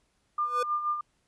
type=tone with tremolo; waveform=sine; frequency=1200 Hz; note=D6; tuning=37 cents sharp; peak=-24 dBFS; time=0.38-1.01 s; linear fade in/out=5 ms; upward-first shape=sine; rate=6.3 Hz; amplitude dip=60%
type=tone with exponential growth; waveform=square; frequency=493.9 Hz; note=B4; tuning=in tune; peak=-27 dBFS; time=0.41-0.63 s; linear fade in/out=5 ms; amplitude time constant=46 ms
effects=pink hiss -72 dBFS RMS until 1.27 s + resampled to 24000 Hz